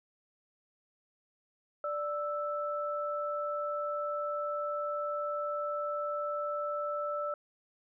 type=tone pair together; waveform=sine; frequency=588 / 1320 Hz; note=D5 / E6; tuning=+2 / +2 cents; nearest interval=octave + major second; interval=1400 cents; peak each=-34 / -35 dBFS; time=1.84-7.34 s; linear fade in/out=2 ms; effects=none